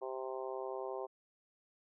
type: harmonic tone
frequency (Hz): 130.81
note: C3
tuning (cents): 0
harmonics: 3 / 4 / 5 / 6 / 7 / 8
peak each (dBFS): -42 / -44 / -46 / -48 / -49 / -50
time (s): 0.01-1.07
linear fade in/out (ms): 20
effects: none